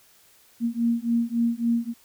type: beating tone pair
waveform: sine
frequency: 232 / 235.6 Hz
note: A#3 / A#3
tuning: -8 / +19 cents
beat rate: 3.6 Hz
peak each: -24 dBFS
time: 0.6-1.94 s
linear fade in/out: 50 ms
effects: white hiss -57 dBFS RMS until 2.04 s